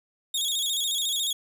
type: tone with vibrato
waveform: sawtooth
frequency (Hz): 3515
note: A7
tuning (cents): -2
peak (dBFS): -22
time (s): 0.34-1.33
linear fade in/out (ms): 5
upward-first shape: square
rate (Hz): 14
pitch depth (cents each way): 81
effects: none